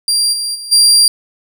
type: tone with level steps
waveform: 30% pulse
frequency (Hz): 4755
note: D8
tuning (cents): +21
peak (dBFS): -8 / -14 / -22 / -3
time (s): 0.08-1.08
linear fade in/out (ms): 2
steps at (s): 0.32 / 0.54 / 0.71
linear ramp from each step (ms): 20
effects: none